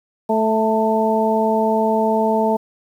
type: harmonic tone with a mistuned harmonic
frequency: 219.4 Hz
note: A3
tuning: 5 cents flat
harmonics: 1 / 2 / 3 / 4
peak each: -20 / -20 / -20 / -20 dBFS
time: 0.29-2.57 s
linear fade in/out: 10 ms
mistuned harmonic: 4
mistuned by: +22 cents
effects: 8-bit